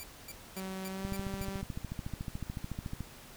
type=tone bursts; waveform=5% pulse; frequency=2349 Hz; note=D7; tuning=in tune; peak=-33 dBFS; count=6; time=0-1.448 s; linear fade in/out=0 ms; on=33 ms; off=250 ms
type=tone with pitch glide; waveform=sawtooth; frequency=189.6 to 194.59 Hz; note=F#3 to G3; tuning=+43 to -12 cents; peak=-34 dBFS; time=0.56-1.62 s; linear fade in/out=10 ms; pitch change=+45 cents; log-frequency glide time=0.88-1.1 s
type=click train; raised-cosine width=5 ms; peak=-25 dBFS; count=28; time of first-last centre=1.05-3.007 s; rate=13.8 Hz
effects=pink hiss -52 dBFS RMS until 3.36 s